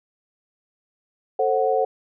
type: chord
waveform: sine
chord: F# diminished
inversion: first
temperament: just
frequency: 444 / 532.8 / 740 Hz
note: A4 / C5 / F#5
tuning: +16 / +31 / 0 cents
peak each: -22 dBFS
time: 1.39-1.85 s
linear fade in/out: 5 ms
effects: none